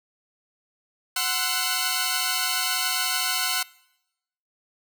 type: tone cluster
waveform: 10% pulse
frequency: 740 / 1038 / 1337 / 1487 / 4410 Hz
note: F#5 / C6 / E6 / F#6 / C#8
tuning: 0 / -14 / +24 / +8 / -10 cents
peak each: -22 dBFS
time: 1.16-3.63 s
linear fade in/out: 5 ms
effects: noise-tail reverb RT60 0.9 s tail -24 dB re dry